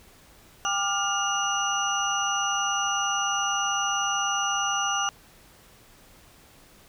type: tone cluster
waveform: sine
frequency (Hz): 797 / 1185 / 1405 / 2847 / 5930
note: G5 / D6 / F6 / F7 / F#8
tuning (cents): +28 / +15 / +10 / +33 / +3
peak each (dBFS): -30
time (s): 0.65-5.09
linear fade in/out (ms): 0
effects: pink hiss -54 dBFS RMS until 6.88 s